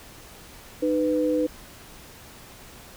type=tone pair together; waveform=sine; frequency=306.1 / 497.9 Hz; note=D#4 / B4; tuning=-28 / +14 cents; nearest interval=minor sixth; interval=842 cents; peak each=-23 dBFS; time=0.82-1.47 s; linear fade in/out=10 ms; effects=pink hiss -46 dBFS RMS until 2.96 s